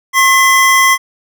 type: tone pair together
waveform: square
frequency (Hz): 1075.5 / 2021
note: C6 / B6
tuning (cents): +47 / +39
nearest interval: major seventh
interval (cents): 1092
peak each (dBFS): -10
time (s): 0.13-0.98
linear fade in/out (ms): 50
effects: none